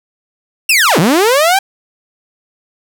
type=linear two-way sweep; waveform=sawtooth; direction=down then up; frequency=2801 to 141.8 to 806 Hz; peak=-4 dBFS; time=0.69-1.59 s; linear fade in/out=5 ms; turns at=0.99 s; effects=none